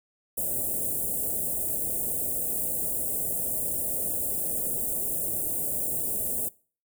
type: band-stop noise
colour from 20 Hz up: white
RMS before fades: -29 dBFS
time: 0.37-6.49 s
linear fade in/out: 10 ms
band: 680 to 8200 Hz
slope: 48 dB/octave
effects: noise-tail reverb RT60 0.4 s tail -22 dB re dry

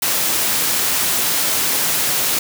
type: high-pass noise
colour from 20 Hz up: white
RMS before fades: -18 dBFS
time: 0.02-2.39 s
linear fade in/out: 5 ms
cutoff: 100 Hz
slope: 12 dB/octave
effects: none

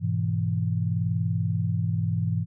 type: chord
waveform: sine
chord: E major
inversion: first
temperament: just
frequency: 103.01 / 123.61 / 164.81 Hz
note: G#2 / B2 / E3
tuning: -14 / +2 / 0 cents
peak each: -26 / -29 / -27 dBFS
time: 0-2.46 s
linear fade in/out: 50 ms
effects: none

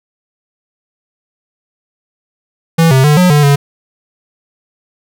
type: tone with pitch steps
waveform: square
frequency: 164.8 / 132.2 / 148.9 / 180.9 / 147.5 / 141.9 Hz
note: E3 / C3 / D3 / F#3 / D3 / C#3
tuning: 0 / +18 / +24 / -39 / +8 / +41 cents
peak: -6 dBFS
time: 2.78-3.56 s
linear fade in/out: 10 ms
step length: 130 ms
effects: none

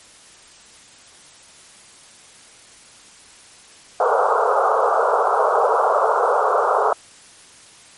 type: band-pass noise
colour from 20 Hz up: pink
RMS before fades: -17 dBFS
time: 4-6.93 s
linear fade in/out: 2 ms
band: 420 to 1400 Hz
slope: 96 dB/octave
effects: white hiss -46 dBFS RMS until 7.97 s + MP3 48 kbps

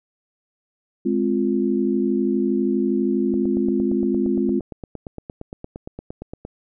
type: chord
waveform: sine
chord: F minor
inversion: first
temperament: just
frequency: 209.5 / 261.9 / 349.2 Hz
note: Ab3 / C4 / F4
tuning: +15 / +2 / 0 cents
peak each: -22 dBFS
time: 1.05-4.6 s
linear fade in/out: 10 ms
type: click train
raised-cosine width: 2 ms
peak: -19 dBFS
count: 28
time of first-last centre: 3.34-6.451 s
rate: 8.68 Hz
effects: none

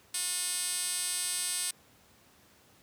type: tone with band-pass filter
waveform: 5% pulse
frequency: 360 Hz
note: F#4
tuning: 47 cents flat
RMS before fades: -33 dBFS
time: 0.14-1.71 s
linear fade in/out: 5 ms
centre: 8100 Hz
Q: 5.7
effects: pink hiss -61 dBFS RMS until 2.82 s + high-pass 80 Hz 12 dB/octave

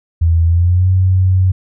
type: tone with pitch glide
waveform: sine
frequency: 83 to 93.16 Hz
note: E2 to F#2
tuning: +12 to +12 cents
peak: -8 dBFS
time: 0.21-1.52 s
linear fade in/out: 10 ms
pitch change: +200 cents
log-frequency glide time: 0.45-0.89 s
effects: none

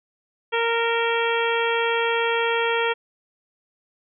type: harmonic tone with a mistuned harmonic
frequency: 463.2 Hz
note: A#4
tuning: 11 cents flat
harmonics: 1 / 2 / 3 / 4 / 5 / 6 / 7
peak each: -23 / -26 / -28 / -29 / -30 / -31 / -31 dBFS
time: 0.52-2.94 s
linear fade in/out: 20 ms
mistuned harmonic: 6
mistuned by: -43 cents
effects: none

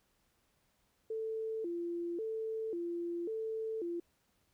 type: tone with vibrato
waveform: sine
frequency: 390 Hz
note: G4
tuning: 9 cents flat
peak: -35 dBFS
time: 1.1-4 s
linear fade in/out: 5 ms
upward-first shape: square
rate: 0.92 Hz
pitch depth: 220 cents each way
effects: pink hiss -75 dBFS RMS until 4.53 s

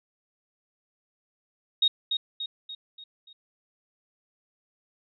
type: tone with echo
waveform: sine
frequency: 3741 Hz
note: A#7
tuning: 5 cents sharp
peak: -18 dBFS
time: 1.82-1.88 s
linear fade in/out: 5 ms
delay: 290 ms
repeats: 5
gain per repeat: -6 dB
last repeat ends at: 3.33 s
effects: none

